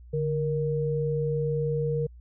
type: tone pair together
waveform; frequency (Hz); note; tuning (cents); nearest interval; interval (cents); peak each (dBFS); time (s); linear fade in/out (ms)
sine; 146.32 / 469; D3 / A#4; -6 / +11; octave + minor sixth; 2017; -27; 0.13-2.07; 10
effects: added 60 Hz sine -45 dBFS peak until 2.2 s